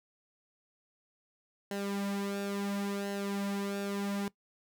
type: tone with flanger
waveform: sawtooth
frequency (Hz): 200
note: G3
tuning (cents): +35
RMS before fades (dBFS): -35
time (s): 1.71-4.28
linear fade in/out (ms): 2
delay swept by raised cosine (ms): 0.84 to 4.04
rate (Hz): 0.72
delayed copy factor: -0.65
effects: noise-tail reverb RT60 0.1 s tail -20 dB re dry